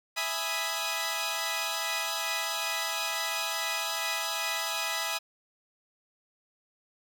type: chord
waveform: 10% pulse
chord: E major seventh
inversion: none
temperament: equal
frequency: 659.3 / 830.6 / 987.8 / 1244.5 Hz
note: E5 / G#5 / B5 / D#6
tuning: 0 / 0 / 0 / 0 cents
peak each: -27 dBFS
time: 0.16-5.19 s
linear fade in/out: 20 ms
effects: none